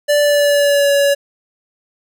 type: tone with pitch glide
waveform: square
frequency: 585 to 565.4 Hz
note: D5 to C#5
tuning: -7 to +34 cents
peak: -11 dBFS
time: 0.08-1.15 s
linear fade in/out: 20 ms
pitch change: -59 cents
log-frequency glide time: 0.21-0.92 s
effects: none